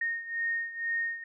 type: beating tone pair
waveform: sine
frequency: 1848 / 1850.1 Hz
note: A#6 / A#6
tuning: -16 / -14 cents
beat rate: 2.1 Hz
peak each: -31 / -35 dBFS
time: 0.01-1.24 s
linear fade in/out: 5 ms
effects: none